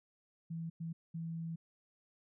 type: tone bursts at uneven times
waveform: sine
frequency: 164.81 Hz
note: E3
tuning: in tune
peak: -38 dBFS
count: 3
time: 0.5-0.7 / 0.8-0.93 / 1.14-1.56 s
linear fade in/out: 10 ms
effects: none